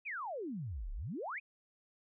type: exponential two-way sweep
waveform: sine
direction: down then up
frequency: 2637 to 31.8 to 2637 Hz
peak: -38 dBFS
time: 0.05-1.4 s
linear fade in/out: 20 ms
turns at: 0.92 s
effects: none